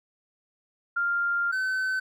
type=tone pair in turn; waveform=sine / triangle; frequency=1396.9 / 1523.7 Hz; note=F6 / G6; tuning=0 / -50 cents; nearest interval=major second; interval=150 cents; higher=second; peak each=-23 dBFS; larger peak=neither; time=0.96-1.52 / 1.52-2 s; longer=first; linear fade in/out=10 ms; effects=none